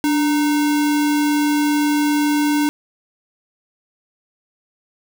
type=tone with sample-and-hold; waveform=sine; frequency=293.7 Hz; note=D4; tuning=in tune; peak=-14 dBFS; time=0.04-2.69 s; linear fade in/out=0 ms; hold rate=1225 Hz; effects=none